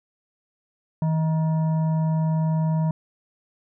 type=tone with frequency modulation; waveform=sine; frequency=159.7 Hz; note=D#3; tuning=45 cents sharp; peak=-19 dBFS; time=1.02-2.91 s; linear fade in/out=2 ms; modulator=790 Hz; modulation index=0.32; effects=none